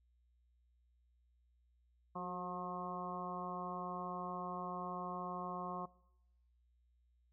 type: harmonic tone with a mistuned harmonic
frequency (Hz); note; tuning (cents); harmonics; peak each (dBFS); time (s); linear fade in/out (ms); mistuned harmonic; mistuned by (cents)
179.3; F3; +46; 1 / 2 / 3 / 4 / 5 / 6 / 7; -46 / -50 / -51 / -48 / -51 / -44 / -55; 2.15-5.86; 10; 2; +39
effects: noise-tail reverb RT60 0.9 s tail -23 dB re dry + added 60 Hz sine -70 dBFS peak until 7.32 s